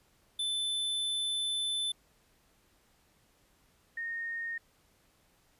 square / sine tone pair in turn, 3520 / 1845.9 Hz, A7 / A#6, 0 / -18 cents, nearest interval major seventh, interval 1118 cents, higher first, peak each -31 / -34 dBFS, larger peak first, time 0.39-1.92 / 3.97-4.58 s, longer first, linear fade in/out 5 ms, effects pink hiss -68 dBFS RMS until 5.59 s + resampled to 32000 Hz

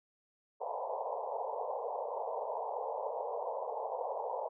pink band-pass noise, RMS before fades -38 dBFS, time 0.6-4.49 s, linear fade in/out 20 ms, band 450 to 1000 Hz, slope 96 dB/octave, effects none

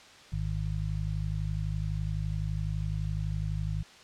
harmonic tone, 51.91 Hz, G#1, in tune, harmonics 1 / 2 / 3, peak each -33 / -33 / -34 dBFS, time 0.32-3.83 s, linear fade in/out 10 ms, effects white hiss -52 dBFS RMS until 4.03 s + low-pass 5000 Hz 12 dB/octave

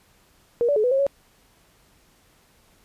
sine tone with pitch steps, 474.5 / 576 / 428.2 / 495.7 / 540 / 557 Hz, A#4 / D5 / A4 / B4 / C#5 / C#5, +31 / -34 / -47 / +6 / -45 / +8 cents, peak -17 dBFS, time 0.61-1.066 s, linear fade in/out 0 ms, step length 76 ms, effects pink hiss -59 dBFS RMS until 2.84 s + resampled to 32000 Hz

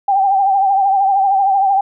sine tone with vibrato, 784 Hz, G5, in tune, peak -10 dBFS, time 0.08-1.81 s, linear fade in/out 5 ms, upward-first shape triangle, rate 13 Hz, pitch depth 69 cents each way, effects none

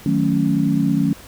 sine chord, D# half-diminished seventh, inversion none, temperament equal, 155.56 / 185 / 220 / 277.2 Hz, D#3 / F#3 / A3 / C#4, 0 / 0 / 0 / 0 cents, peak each -21 / -21 / -21 / -19 dBFS, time 0.06-1.13 s, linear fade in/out 2 ms, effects pink hiss -42 dBFS RMS until 1.27 s

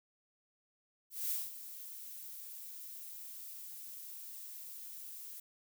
violet noise with ADSR envelope, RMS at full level -35 dBFS, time 1.1-5.4 s, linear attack 200 ms, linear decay 200 ms, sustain -13 dB, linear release 4 ms, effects none

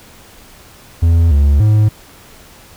triangle tone with pitch steps, 83.6 / 71.4 / 106.8 Hz, E2 / D2 / G#2, +25 / -48 / +49 cents, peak -5 dBFS, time 1.02-1.89 s, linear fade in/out 10 ms, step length 290 ms, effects pink hiss -41 dBFS RMS until 2.76 s

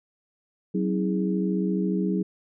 sine tone cluster, 188.3 / 267.8 / 322.1 / 414.4 Hz, F#3 / C4 / E4 / G#4, +31 / +40 / -40 / -4 cents, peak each -24 / -33 / -29 / -31 dBFS, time 0.74-2.23 s, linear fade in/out 10 ms, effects none

